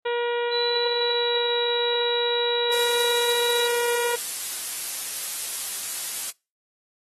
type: harmonic tone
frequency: 477.4 Hz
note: A#4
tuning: 41 cents sharp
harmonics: 1 / 2 / 3 / 4 / 5 / 6 / 7 / 8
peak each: -24 / -30 / -34 / -36 / -38 / -40 / -41 / -42 dBFS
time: 0.05-4.16 s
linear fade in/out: 10 ms
type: tone with pitch glide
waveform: sine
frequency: 3969 to 3885 Hz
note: B7 to B7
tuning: +8 to -29 cents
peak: -25 dBFS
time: 0.51-3.68 s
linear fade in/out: 10 ms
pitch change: -37 cents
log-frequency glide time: 0.66-1.47 s
type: noise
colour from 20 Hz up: blue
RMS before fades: -28 dBFS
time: 2.72-6.31 s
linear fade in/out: 10 ms
effects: noise-tail reverb RT60 0.3 s tail -26 dB re dry + AAC 32 kbps